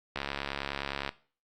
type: click train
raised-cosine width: 0.3 ms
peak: -16 dBFS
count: 66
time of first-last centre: 0.16-1.091 s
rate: 69.8 Hz
effects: noise-tail reverb RT60 0.4 s tail -18 dB re dry + Opus 48 kbps